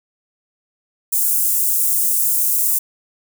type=high-pass noise; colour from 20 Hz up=white; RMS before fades=-17 dBFS; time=1.12-2.79 s; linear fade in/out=10 ms; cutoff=8100 Hz; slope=24 dB/octave; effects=none